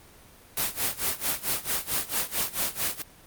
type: noise with tremolo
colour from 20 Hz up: white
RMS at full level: -25 dBFS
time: 0.57-3.02 s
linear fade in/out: 2 ms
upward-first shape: sine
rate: 4.5 Hz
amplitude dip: 90%
effects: pink hiss -52 dBFS RMS until 3.26 s + Opus 24 kbps